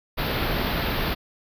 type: band-stop noise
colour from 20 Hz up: pink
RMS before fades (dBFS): -25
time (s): 0.17-1.15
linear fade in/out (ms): 20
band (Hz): 4600 to 13000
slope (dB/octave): 48
effects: resampled to 32000 Hz